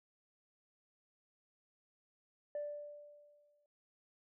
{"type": "tone with exponential decay", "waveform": "sine", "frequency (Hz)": 587.3, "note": "D5", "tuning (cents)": 0, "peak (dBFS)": -35, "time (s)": [2.55, 3.66], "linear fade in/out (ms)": 2, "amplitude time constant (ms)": 240, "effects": ["tanh soft clip ceiling -34 dBFS"]}